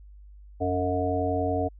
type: harmonic tone with a mistuned harmonic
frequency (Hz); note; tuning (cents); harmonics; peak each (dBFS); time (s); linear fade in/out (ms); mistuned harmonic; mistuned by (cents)
90.5; F#2; -38; 1 / 3 / 5 / 7 / 8; -30 / -30 / -30 / -30 / -30; 0.6-1.69; 20; 3; +60
effects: added 50 Hz sine -45 dBFS peak until 1.79 s